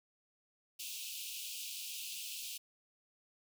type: high-pass noise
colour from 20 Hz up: pink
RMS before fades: -44 dBFS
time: 0.79-2.58 s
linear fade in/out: 10 ms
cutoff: 2500 Hz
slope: 96 dB/octave
effects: none